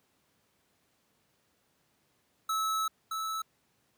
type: tone pair in turn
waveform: square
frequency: 1300 / 1307.4 Hz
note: E6 / E6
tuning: -24 / -15 cents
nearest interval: unison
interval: 9 cents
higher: second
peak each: -29 / -33 dBFS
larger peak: first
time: 2.49-2.88 / 3.11-3.42 s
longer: first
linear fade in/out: 5 ms
effects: pink hiss -72 dBFS RMS until 3.97 s + high-pass 100 Hz 12 dB/octave